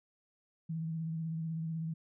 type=tone with vibrato; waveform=sine; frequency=162 Hz; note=E3; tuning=30 cents flat; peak=-34 dBFS; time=0.69-1.94 s; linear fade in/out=10 ms; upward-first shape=sine; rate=16 Hz; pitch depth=32 cents each way; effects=none